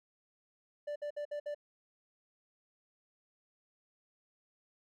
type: tone bursts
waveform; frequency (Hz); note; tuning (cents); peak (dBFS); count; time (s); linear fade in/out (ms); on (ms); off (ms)
triangle; 587.3; D5; 0; -34; 5; 0.87-1.547; 10; 89; 58
effects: none